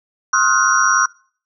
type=tone cluster; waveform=sine; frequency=1068 / 1266 / 1399 / 1496 / 5750 Hz; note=C6 / D#6 / F6 / F#6 / F8; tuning=+35 / +30 / +3 / +19 / +50 cents; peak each=-18 dBFS; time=0.33-1.06 s; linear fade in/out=5 ms; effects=noise-tail reverb RT60 0.5 s tail -25 dB re dry